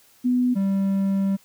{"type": "tone pair in turn", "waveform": ["sine", "triangle"], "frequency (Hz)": [248.7, 195.24], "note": ["B3", "G3"], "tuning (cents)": [12, -7], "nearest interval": "major third", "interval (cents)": 419, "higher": "first", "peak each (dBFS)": -17, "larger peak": "neither", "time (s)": [[0.24, 0.55], [0.55, 1.37]], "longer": "second", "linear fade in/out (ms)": 20, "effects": ["white hiss -56 dBFS RMS until 1.44 s"]}